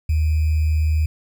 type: tone with sample-and-hold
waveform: sine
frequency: 77.78 Hz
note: D#2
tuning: in tune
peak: -15 dBFS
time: 0.09-1.06 s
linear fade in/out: 5 ms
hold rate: 2450 Hz
effects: none